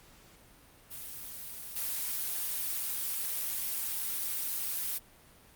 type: noise with level steps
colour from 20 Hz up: blue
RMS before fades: -43 / -34 dBFS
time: 0.9-4.99 s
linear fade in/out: 20 ms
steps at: 1.76 s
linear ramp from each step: 5 ms
effects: pink hiss -58 dBFS RMS until 5.55 s + Opus 48 kbps